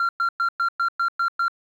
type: tone bursts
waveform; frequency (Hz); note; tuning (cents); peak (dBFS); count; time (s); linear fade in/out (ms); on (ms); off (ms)
sine; 1376; F6; -26; -16; 8; 0-1.482; 2; 89; 110
effects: tanh soft clip ceiling -18 dBFS + 9-bit